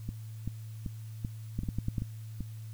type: two click trains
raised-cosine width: 5 ms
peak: -19 / -22 dBFS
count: 5 / 7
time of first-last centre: 1.59-1.982 / 0.09-2.407 s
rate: 10.2 / 2.59 Hz
effects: added 110 Hz sine -40 dBFS peak until 2.73 s + white hiss -60 dBFS RMS until 2.73 s